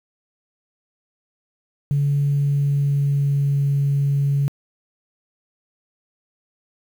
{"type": "tone with pitch glide", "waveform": "sine", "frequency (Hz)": [142.4, 140.68], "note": ["C#3", "C#3"], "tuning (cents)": [47, 26], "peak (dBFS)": -15, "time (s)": [1.91, 4.48], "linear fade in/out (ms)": 0, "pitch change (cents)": -21, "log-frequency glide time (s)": [2.24, 3.64], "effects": ["tanh soft clip ceiling -12 dBFS", "8-bit"]}